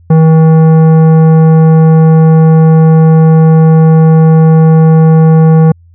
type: tone with tanh clipping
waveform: sine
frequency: 160 Hz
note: D#3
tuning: 49 cents sharp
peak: -3 dBFS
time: 0.1-5.72 s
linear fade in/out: 5 ms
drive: 13 dB
effects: added 85 Hz sine -37 dBFS peak until 5.94 s